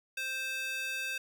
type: tone with high-pass filter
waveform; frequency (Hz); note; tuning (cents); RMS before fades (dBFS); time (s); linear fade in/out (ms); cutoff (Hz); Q
square; 523.3; C5; 0; -36; 0.17-1.18; 5; 2100; 8.9
effects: 12-bit